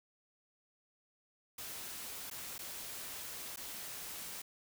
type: noise with dropouts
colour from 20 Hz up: white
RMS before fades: -45 dBFS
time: 1.58-4.42 s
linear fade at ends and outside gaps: 5 ms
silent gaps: 2.301-2.311 / 2.581-2.59 / 3.561-3.571 s
effects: none